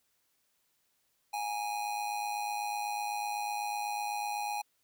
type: tone with amplitude modulation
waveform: square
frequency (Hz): 827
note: G#5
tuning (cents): -8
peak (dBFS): -31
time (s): 1.33-4.62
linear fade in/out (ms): 10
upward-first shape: sine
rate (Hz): 108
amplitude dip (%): 55
effects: white hiss -75 dBFS RMS until 4.83 s